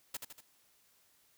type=noise with echo; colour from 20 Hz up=white; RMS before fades=-39 dBFS; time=0.14-0.17 s; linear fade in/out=5 ms; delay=79 ms; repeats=3; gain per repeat=-5 dB; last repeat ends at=0.407 s; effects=white hiss -69 dBFS RMS until 1.37 s